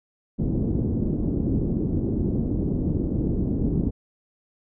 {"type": "low-pass noise", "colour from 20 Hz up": "white", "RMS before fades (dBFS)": -24, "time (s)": [0.38, 3.91], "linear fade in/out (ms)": 20, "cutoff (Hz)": 310, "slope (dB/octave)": 24, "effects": []}